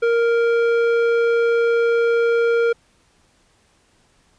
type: tone with low-pass filter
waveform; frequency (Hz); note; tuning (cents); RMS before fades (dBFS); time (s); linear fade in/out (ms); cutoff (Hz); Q
square; 466.2; A#4; 0; -17; 0.02-2.73; 10; 1800; 0.84
effects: pink hiss -59 dBFS RMS until 4.38 s + resampled to 22050 Hz